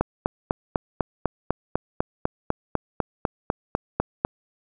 click train, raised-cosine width 1 ms, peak -6 dBFS, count 18, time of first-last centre 0.01-4.249 s, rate 4.01 Hz, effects none

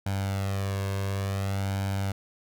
sawtooth tone with flanger, 98 Hz, G2, in tune, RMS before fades -29 dBFS, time 0.06-2.12 s, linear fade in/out 5 ms, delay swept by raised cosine 1.3 to 1.87 ms, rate 0.56 Hz, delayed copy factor +0.65, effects none

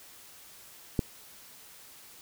click, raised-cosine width 3 ms, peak -12 dBFS, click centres 0.992 s, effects white hiss -52 dBFS RMS until 2.21 s

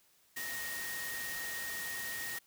sine tone in noise, 1864.7 Hz, A#6, in tune, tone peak -40 dBFS, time 0.36-2.39 s, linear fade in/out 10 ms, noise white, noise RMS -42 dBFS, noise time 0.36-2.39 s, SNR -1 dB, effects white hiss -68 dBFS RMS until 2.46 s

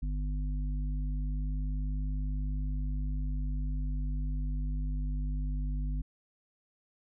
harmonic tone, 50.1 Hz, G1, 38 cents sharp, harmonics 1 / 3 / 5, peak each -30 / -40 / -44 dBFS, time 0.02-6.02 s, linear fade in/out 10 ms, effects none

